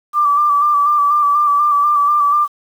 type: tone with vibrato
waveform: sine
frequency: 1172 Hz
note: D6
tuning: 4 cents flat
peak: -10 dBFS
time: 0.13-2.48 s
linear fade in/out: 50 ms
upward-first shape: square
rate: 4.1 Hz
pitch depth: 29 cents each way
effects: 7-bit